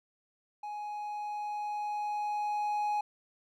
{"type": "tone with level ramp", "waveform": "triangle", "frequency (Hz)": 835, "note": "G#5", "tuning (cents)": 9, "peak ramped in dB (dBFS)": [-35, -26], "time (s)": [0.63, 3.01], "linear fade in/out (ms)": 5, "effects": []}